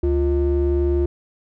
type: ring-modulated tone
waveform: triangle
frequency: 138.59 Hz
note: C#3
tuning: in tune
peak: -11 dBFS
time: 0.03-1.06 s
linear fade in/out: 5 ms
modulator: 211 Hz
effects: none